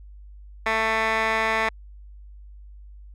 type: tone with band-pass filter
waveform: 15% pulse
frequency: 221.6 Hz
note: A3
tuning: 13 cents sharp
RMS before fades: -23 dBFS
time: 0.66-1.69 s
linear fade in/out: 5 ms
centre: 1600 Hz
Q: 2.7
effects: added 50 Hz sine -41 dBFS peak until 3.14 s